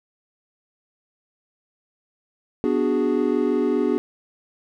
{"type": "chord", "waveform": "triangle", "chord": "G# half-diminished seventh", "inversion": "first", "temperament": "equal", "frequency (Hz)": [246.9, 293.7, 370, 415.3], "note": ["B3", "D4", "F#4", "G#4"], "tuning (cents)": [0, 0, 0, 0], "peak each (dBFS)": -22, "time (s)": [2.64, 3.98], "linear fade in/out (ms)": 0, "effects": []}